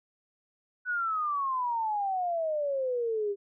sine exponential sweep, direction down, 1499 to 395.2 Hz, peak -27 dBFS, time 0.85-3.36 s, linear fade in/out 50 ms, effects none

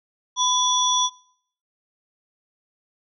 sine tone cluster, 1006 / 3432 / 5810 Hz, B5 / A7 / F#8, +32 / -44 / -32 cents, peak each -22 dBFS, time 0.36-1.1 s, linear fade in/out 50 ms, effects noise-tail reverb RT60 0.6 s tail -22 dB re dry

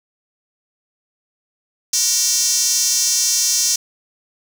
square tone with high-pass filter, 209.6 Hz, G#3, 16 cents sharp, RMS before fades -17 dBFS, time 1.93-3.76 s, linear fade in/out 5 ms, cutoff 5900 Hz, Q 3.9, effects none

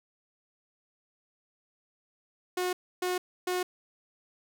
sawtooth tone bursts, 362.7 Hz, F#4, 34 cents flat, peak -24 dBFS, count 3, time 2.57-3.63 s, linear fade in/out 5 ms, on 160 ms, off 290 ms, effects none

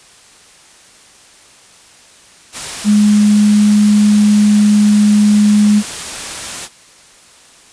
sine tone in noise, 208.6 Hz, G#3, 8 cents sharp, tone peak -6 dBFS, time 2.84-5.83 s, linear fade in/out 50 ms, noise white, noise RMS -24 dBFS, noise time 2.52-6.69 s, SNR +15 dB, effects white hiss -43 dBFS RMS until 7.72 s + resampled to 22050 Hz

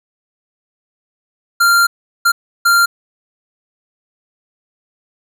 square tone bursts at uneven times, 1389 Hz, F6, 10 cents flat, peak -9 dBFS, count 3, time 1.6-1.87 / 2.25-2.32 / 2.65-2.86 s, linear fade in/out 10 ms, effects none

